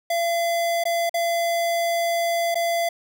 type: tone with dropouts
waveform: square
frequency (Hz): 680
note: F5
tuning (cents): -46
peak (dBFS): -21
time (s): 0.1-2.89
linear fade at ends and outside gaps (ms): 5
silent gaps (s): 0.839-0.853 / 1.095-1.141 / 2.545-2.554
effects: none